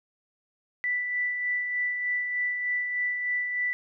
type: tone with tremolo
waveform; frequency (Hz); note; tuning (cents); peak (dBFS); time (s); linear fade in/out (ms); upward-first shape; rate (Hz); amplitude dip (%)
sine; 1975.5; B6; 0; -24; 0.84-3.73; 0; sine; 3.3; 40
effects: none